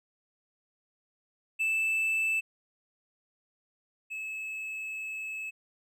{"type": "tone pair in turn", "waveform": "triangle", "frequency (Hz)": [2637, 2595], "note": ["E7", "E7"], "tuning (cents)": [0, -28], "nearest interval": "unison", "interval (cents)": 28, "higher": "first", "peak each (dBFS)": [-24, -33], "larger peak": "first", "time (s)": [[1.59, 2.41], [4.1, 5.51]], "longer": "second", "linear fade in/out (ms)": 20, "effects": []}